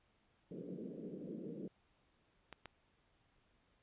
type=band-pass noise; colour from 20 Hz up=pink; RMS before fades=-47 dBFS; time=0.51-1.68 s; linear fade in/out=5 ms; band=160 to 490 Hz; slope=48 dB/octave
type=clicks; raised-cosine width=0.3 ms; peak=-32 dBFS; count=2; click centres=2.527 / 2.657 s
effects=pink hiss -75 dBFS RMS until 3.82 s + resampled to 8000 Hz